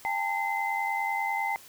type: tone cluster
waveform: sine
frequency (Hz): 803 / 893 / 2061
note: G5 / A5 / C7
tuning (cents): +41 / +25 / -27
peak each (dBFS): -31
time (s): 0.05-1.56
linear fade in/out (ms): 0
effects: white hiss -51 dBFS RMS until 1.68 s